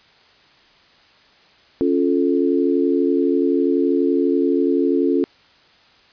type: chord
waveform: sine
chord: Db augmented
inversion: none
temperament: equal with one note detuned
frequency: 277.2 / 349.2 / 438 Hz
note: Db4 / F4 / A4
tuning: 0 / 0 / -8 cents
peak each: -18 / -19 / -21 dBFS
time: 1.81-5.24 s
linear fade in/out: 0 ms
effects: white hiss -52 dBFS RMS until 6.12 s + resampled to 11025 Hz